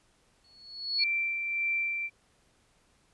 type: tone with exponential growth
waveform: sine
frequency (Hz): 4383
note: C#8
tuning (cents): -20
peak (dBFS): -22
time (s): 0.44-1.04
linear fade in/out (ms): 5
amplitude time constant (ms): 130
type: tone with tremolo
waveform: sine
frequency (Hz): 2349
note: D7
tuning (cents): 0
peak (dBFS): -26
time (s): 0.98-2.1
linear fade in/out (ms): 50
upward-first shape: sine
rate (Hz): 1.7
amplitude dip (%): 40
effects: pink hiss -67 dBFS RMS until 3.13 s + resampled to 24000 Hz